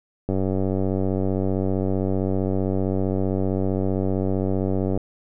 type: click train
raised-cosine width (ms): 2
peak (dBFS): -11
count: 448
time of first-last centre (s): 0.29-4.976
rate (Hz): 95.4
effects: none